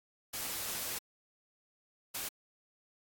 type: noise bursts at uneven times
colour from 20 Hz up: white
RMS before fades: -38 dBFS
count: 2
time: 0.33-0.99 / 2.14-2.29 s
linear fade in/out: 10 ms
effects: AAC 64 kbps